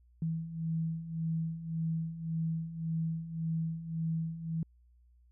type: beating tone pair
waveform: sine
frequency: 161.3 / 163.1 Hz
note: E3 / E3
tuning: -37 / -18 cents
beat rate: 1.8 Hz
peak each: -38 / -33 dBFS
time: 0.22-4.63 s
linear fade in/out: 2 ms
effects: added 60 Hz sine -60 dBFS peak until 5.31 s